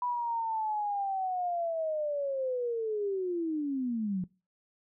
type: linear sweep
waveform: sine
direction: down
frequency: 987.8 to 176.1 Hz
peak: -29 dBFS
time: 0.02-4.24 s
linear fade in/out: 2 ms
effects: noise-tail reverb RT60 0.3 s tail -22 dB re dry